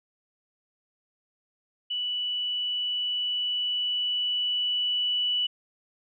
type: tone with level ramp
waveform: sine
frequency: 2960 Hz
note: F#7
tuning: in tune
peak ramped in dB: -27 to -23 dBFS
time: 1.9-5.47 s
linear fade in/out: 10 ms
effects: none